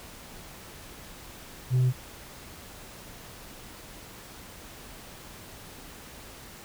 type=tone; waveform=sine; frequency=127.1 Hz; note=C3; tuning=50 cents flat; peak=-17 dBFS; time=1.7-1.93 s; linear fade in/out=50 ms; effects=tanh soft clip ceiling -19 dBFS + pink hiss -46 dBFS RMS until 6.64 s